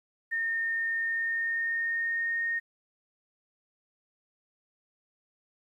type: tone with pitch glide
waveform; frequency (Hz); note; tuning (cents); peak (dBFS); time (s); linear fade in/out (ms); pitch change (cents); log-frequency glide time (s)
sine; 1827 to 1848.2; A#6 to A#6; -35 to -15; -27; 0.31-2.6; 20; +20; 0.98-2.48
effects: 11-bit